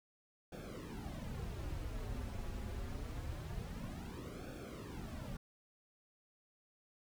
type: noise with flanger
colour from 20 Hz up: brown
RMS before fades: -44 dBFS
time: 0.52-5.37 s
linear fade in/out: 5 ms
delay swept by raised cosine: 1 to 6.6 ms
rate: 0.25 Hz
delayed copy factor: -0.8
effects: none